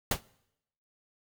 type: noise with exponential decay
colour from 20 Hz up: pink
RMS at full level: -21 dBFS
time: 0.11-0.21 s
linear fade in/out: 5 ms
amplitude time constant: 21 ms
effects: noise-tail reverb RT60 0.8 s tail -23 dB re dry